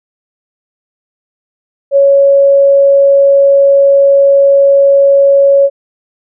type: tone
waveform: sine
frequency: 556 Hz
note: C#5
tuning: 5 cents sharp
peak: -3 dBFS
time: 1.91-5.7 s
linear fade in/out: 50 ms
effects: none